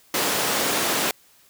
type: high-pass noise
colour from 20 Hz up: pink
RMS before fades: -23 dBFS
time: 0.14-1.11 s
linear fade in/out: 2 ms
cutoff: 290 Hz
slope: 12 dB/octave
effects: white hiss -56 dBFS RMS until 1.49 s